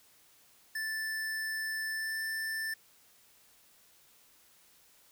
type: tone with pitch glide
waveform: square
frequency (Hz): 1760 to 1772.2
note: A6 to A6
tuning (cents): 0 to +12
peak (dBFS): -34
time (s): 0.75-2.74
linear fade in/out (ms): 5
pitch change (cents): +12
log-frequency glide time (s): 1.92-2.21
effects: white hiss -63 dBFS RMS until 5.11 s